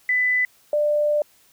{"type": "tone pair in turn", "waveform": "sine", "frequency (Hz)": [1998, 594], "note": ["B6", "D5"], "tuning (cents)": [20, 20], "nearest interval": "octave + major sixth", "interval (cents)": 2100, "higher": "first", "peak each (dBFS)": -17, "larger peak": "neither", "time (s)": [[0.09, 0.45], [0.73, 1.22]], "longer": "second", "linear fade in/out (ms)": 2, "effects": ["white hiss -57 dBFS RMS until 1.52 s"]}